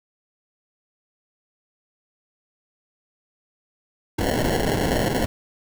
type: noise with sample-and-hold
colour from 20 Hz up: blue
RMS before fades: -22 dBFS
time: 4.18-5.26 s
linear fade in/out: 10 ms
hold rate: 1225 Hz
effects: none